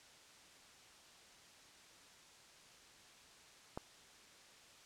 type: click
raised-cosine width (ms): 1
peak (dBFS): -27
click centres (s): 3.775
effects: white hiss -61 dBFS RMS until 4.85 s + low-pass 7000 Hz 12 dB/octave